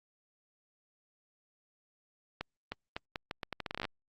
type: accelerating click train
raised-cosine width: 0.3 ms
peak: -20 dBFS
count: 17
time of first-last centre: 2.41-3.852 s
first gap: 310 ms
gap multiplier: 0.79
effects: Opus 48 kbps